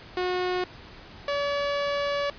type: tone pair in turn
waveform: sawtooth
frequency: 363.3 / 570.9 Hz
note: F#4 / D5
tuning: -32 / -49 cents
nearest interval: minor sixth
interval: 783 cents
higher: second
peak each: -21 dBFS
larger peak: neither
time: 0.17-0.64 / 1.28-2.3 s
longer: second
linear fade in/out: 2 ms
effects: pink hiss -46 dBFS RMS until 2.38 s + resampled to 11025 Hz